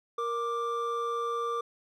triangle tone pair together, 467.9 / 1179 Hz, A#4 / D6, +6 / +6 cents, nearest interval octave + major third, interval 1600 cents, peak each -31 / -29 dBFS, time 0.18-1.61 s, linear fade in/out 5 ms, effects none

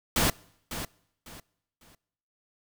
pink noise with echo, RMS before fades -24 dBFS, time 0.16-0.3 s, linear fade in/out 2 ms, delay 550 ms, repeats 3, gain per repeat -11 dB, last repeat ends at 1.95 s, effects noise-tail reverb RT60 0.8 s tail -24 dB re dry

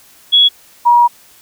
sine tone pair in turn, 3358 / 956.3 Hz, G#7 / A#5, +18 / +44 cents, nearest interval octave + minor seventh, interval 2174 cents, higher first, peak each -5 dBFS, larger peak neither, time 0.32-0.49 / 0.85-1.08 s, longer second, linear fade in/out 20 ms, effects white hiss -45 dBFS RMS until 1.41 s

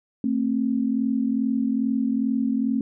sine tone pair together, 224.1 / 266.5 Hz, A3 / C4, +32 / +32 cents, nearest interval minor third, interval 300 cents, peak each -23 dBFS, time 0.24-2.81 s, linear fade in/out 2 ms, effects none

